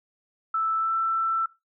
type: tone with pitch glide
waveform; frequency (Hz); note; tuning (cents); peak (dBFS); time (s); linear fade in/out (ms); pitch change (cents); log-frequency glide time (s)
sine; 1318.5 to 1333.1; E6 to E6; 0 to +19; -22; 0.54-1.46; 5; +19; 0.78-0.94
effects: noise-tail reverb RT60 0.2 s tail -17 dB re dry